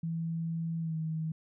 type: tone with pitch glide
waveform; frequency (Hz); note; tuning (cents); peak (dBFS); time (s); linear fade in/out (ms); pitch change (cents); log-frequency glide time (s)
sine; 164.8 to 159.19; E3 to D#3; 0 to +40; -31; 0.03-1.32; 5; -60; 0.8-0.96
effects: none